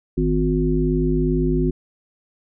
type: harmonic tone with a mistuned harmonic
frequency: 51.4 Hz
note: G#1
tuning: 17 cents flat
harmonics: 1 / 3 / 5 / 7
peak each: -22 / -22 / -22 / -22 dBFS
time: 0.17-1.71 s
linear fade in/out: 10 ms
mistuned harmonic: 3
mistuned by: +58 cents
effects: none